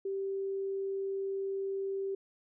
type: tone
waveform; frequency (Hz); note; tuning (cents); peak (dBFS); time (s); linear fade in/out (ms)
sine; 390; G4; -9; -32; 0.05-2.15; 5
effects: none